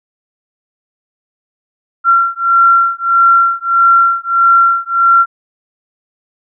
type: beating tone pair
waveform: sine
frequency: 1367 / 1368.6 Hz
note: F6 / F6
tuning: -37 / -35 cents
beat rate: 1.6 Hz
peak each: -10 dBFS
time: 2.04-5.26 s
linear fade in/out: 50 ms
effects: none